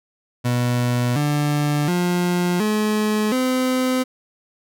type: tone with pitch steps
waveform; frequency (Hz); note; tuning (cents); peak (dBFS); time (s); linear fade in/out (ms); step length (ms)
30% pulse; 122.4 / 147.25 / 177.15 / 213.1 / 256.4; B2 / D3 / F3 / G#3 / C4; -15 / +5 / +25 / +45 / -35; -15; 0.44-4.04; 20; 720
effects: none